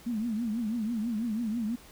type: tone with vibrato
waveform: sine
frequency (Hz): 225.1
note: A3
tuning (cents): +40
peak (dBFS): -28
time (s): 0.06-1.76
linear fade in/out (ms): 10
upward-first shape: triangle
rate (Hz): 6.1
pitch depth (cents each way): 160
effects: pink hiss -53 dBFS RMS until 1.91 s